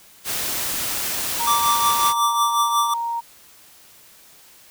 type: noise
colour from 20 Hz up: white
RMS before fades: -25 dBFS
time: 0.24-2.14 s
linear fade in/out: 50 ms
type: tone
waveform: sine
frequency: 932.3 Hz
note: A#5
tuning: in tune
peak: -22 dBFS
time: 1.39-3.21 s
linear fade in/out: 20 ms
type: tone with tremolo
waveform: square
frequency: 1170 Hz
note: D6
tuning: 7 cents flat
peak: -16 dBFS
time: 1.47-2.94 s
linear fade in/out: 5 ms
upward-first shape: triangle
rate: 5.5 Hz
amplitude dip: 65%
effects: white hiss -49 dBFS RMS until 4.7 s